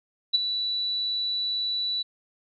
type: tone with ADSR envelope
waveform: sine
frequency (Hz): 3951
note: B7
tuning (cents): 0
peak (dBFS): -15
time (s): 0.33-2.03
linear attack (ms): 19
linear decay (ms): 19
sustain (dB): -10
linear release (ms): 16
effects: none